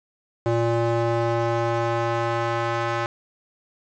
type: tone with band-pass filter sweep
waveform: square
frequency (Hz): 116.8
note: A#2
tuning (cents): +4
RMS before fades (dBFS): -23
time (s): 0.46-3.06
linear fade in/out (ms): 0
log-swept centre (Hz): 490 to 1200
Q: 0.97
effects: resampled to 16000 Hz + 7-bit